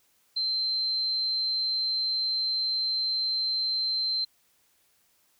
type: tone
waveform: sine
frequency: 4114 Hz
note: C8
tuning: 30 cents flat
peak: -25 dBFS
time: 0.36-4.25 s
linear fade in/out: 10 ms
effects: white hiss -67 dBFS RMS until 5.39 s